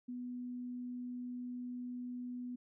sine tone, 246.9 Hz, B3, in tune, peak -40 dBFS, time 0.08-2.56 s, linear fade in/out 10 ms, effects none

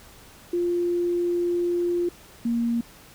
sine tone pair in turn, 349.2 / 234.3 Hz, F4 / A#3, 0 / +9 cents, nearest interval perfect fifth, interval 691 cents, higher first, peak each -21 dBFS, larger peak neither, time 0.53-2.09 / 2.45-2.81 s, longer first, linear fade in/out 5 ms, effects pink hiss -49 dBFS RMS until 3.14 s

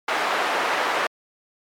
white band-pass noise, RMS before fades -23 dBFS, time 0.08-1.07 s, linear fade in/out 5 ms, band 510 to 1500 Hz, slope 12 dB/octave, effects MP3 96 kbps

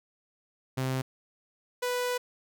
sawtooth tone pair in turn, 130.81 / 493.9 Hz, C3 / B4, 0 / 0 cents, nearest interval octave + major seventh, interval 2300 cents, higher second, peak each -24 dBFS, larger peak neither, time 0.77-1.02 / 1.82-2.18 s, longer second, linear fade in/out 10 ms, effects none

